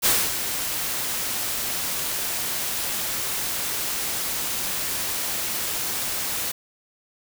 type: noise with ADSR envelope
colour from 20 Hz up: white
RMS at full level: -18 dBFS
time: 0.02-6.52 s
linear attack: 36 ms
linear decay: 250 ms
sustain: -9 dB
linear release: 9 ms
effects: none